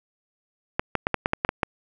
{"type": "clicks", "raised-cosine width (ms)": 0.5, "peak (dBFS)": -6, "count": 9, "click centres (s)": [0.795, 0.953, 1.069, 1.143, 1.259, 1.334, 1.449, 1.491, 1.632], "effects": []}